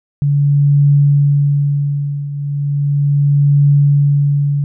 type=tone with tremolo; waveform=sine; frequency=143.1 Hz; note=D3; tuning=45 cents flat; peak=-6 dBFS; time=0.22-4.64 s; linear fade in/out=0 ms; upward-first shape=triangle; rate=0.36 Hz; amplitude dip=80%; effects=none